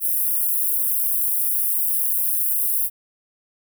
white high-pass noise, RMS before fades -21 dBFS, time 0-2.9 s, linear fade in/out 50 ms, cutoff 10000 Hz, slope 48 dB/octave, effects none

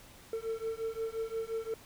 triangle beating tone pair, 446.7 / 452.4 Hz, A4 / A4, +26 / +48 cents, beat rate 5.7 Hz, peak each -35 / -35 dBFS, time 0.33-1.74 s, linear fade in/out 2 ms, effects pink hiss -55 dBFS RMS until 1.85 s

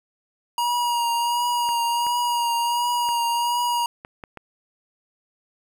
square tone with vibrato, 952 Hz, A#5, 36 cents sharp, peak -21 dBFS, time 0.58-3.86 s, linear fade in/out 2 ms, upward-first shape triangle, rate 1.4 Hz, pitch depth 29 cents each way
clicks, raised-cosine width 0.5 ms, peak -22 dBFS, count 6, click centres 1.69 / 2.067 / 3.089 / 4.049 / 4.238 / 4.373 s
effects 9-bit

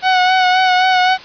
sawtooth tone with vibrato, 740 Hz, F#5, in tune, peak -6 dBFS, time 0.02-1.18 s, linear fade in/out 50 ms, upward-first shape sine, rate 3.8 Hz, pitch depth 27 cents each way, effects white hiss -34 dBFS RMS until 1.24 s + resampled to 11025 Hz

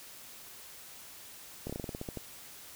slowing click train, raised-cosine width 2 ms, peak -24 dBFS, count 11, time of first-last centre 1.67-2.173 s, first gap 26 ms, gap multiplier 1.14, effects white hiss -50 dBFS RMS until 2.75 s

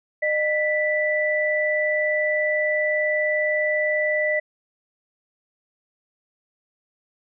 sine tone pair together, 609.8 / 1975.5 Hz, D#5 / B6, -35 / 0 cents, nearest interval octave + minor sixth, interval 2035 cents, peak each -22 dBFS, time 0.22-4.4 s, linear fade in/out 10 ms, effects none

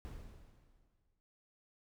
brown noise with exponential decay, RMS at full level -44 dBFS, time 0.05-1.2 s, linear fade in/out 0 ms, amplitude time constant 250 ms, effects none

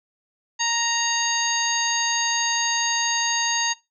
harmonic tone, 932.3 Hz, A#5, in tune, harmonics 1 / 2 / 3 / 4 / 5 / 7, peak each -27 / -28 / -29 / -30 / -28 / -25 dBFS, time 0.59-3.74 s, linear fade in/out 20 ms, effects noise-tail reverb RT60 0.2 s tail -20 dB re dry

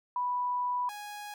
sine / sawtooth tone pair in turn, 986 / 829.1 Hz, B5 / G#5, -3 / -3 cents, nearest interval minor third, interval 300 cents, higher first, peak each -28 / -36 dBFS, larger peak first, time 0.16-0.89 / 0.89-1.34 s, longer first, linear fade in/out 2 ms, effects none

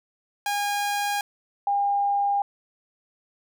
sawtooth / sine tone pair in turn, 816 / 805.7 Hz, G#5 / G5, -31 / +47 cents, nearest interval unison, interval 22 cents, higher first, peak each -20 dBFS, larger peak neither, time 0.46-1.21 / 1.67-2.42 s, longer neither, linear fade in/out 2 ms, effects none

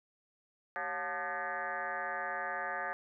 sine tone with frequency modulation, 1209 Hz, D6, 50 cents sharp, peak -34 dBFS, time 0.76-2.93 s, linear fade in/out 0 ms, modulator 164 Hz, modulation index 4, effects none

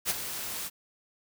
white noise with ADSR envelope, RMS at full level -26 dBFS, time 0.05-0.7 s, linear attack 49 ms, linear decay 27 ms, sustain -10 dB, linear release 36 ms, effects none

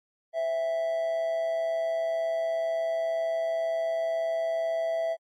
triangle tone with amplitude modulation, 659.3 Hz, E5, in tune, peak -22 dBFS, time 0.33-5.17 s, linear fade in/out 50 ms, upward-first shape sine, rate 142 Hz, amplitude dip 40%, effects AAC 64 kbps

